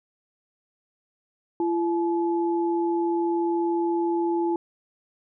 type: tone pair together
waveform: sine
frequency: 340.1 / 857 Hz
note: F4 / A5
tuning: -46 / -46 cents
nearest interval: octave + major third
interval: 1600 cents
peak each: -22 / -29 dBFS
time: 1.6-4.56 s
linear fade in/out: 2 ms
effects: none